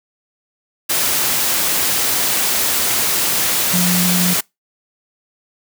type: tone in noise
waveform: sine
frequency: 179.2 Hz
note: F3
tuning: 45 cents sharp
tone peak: -15 dBFS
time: 3.73-4.34 s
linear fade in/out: 10 ms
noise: white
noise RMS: -17 dBFS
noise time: 0.89-4.41 s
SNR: -1 dB
effects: noise-tail reverb RT60 0.2 s tail -26 dB re dry + high-pass 100 Hz 12 dB/octave